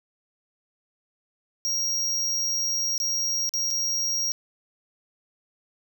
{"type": "tone with dropouts", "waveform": "square", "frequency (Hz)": 5630, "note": "F8", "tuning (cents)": 13, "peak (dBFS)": -24, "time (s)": [1.65, 4.32], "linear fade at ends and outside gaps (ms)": 0, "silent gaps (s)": [[2.979, 3.001], [3.492, 3.538], [3.705, 3.71]], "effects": []}